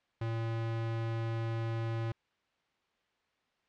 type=tone; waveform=square; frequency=114 Hz; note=A#2; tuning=38 cents flat; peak=-33 dBFS; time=0.21-2.12 s; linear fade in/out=5 ms; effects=white hiss -75 dBFS RMS until 3.68 s + low-pass 3000 Hz 12 dB/octave